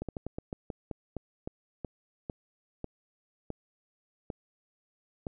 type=slowing click train; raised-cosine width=2 ms; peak=-22 dBFS; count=16; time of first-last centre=0.02-5.268 s; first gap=67 ms; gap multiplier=1.21; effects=none